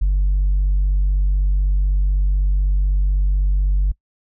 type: tone with tanh clipping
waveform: triangle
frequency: 48 Hz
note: G1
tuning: 36 cents flat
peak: -14 dBFS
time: 0.01-3.92 s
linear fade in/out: 10 ms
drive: 6 dB
effects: noise-tail reverb RT60 0.1 s tail -23 dB re dry